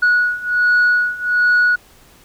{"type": "beating tone pair", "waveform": "sine", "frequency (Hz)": [1461, 1462.3], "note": ["F#6", "F#6"], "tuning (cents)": [-22, -21], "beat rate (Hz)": 1.3, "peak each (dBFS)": [-15, -13], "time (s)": [0.02, 1.76], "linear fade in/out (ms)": 10, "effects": ["tanh soft clip ceiling -8 dBFS", "pink hiss -48 dBFS RMS until 2.24 s"]}